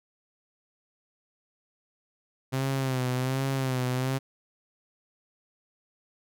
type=tone with vibrato; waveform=sawtooth; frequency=130.81 Hz; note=C3; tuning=in tune; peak=-22 dBFS; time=2.52-4.19 s; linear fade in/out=20 ms; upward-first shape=sine; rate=1.3 Hz; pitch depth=62 cents each way; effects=none